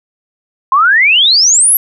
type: exponential sweep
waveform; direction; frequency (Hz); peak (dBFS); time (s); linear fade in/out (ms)
sine; up; 1029 to 11950; -5; 0.72-1.77; 2
effects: none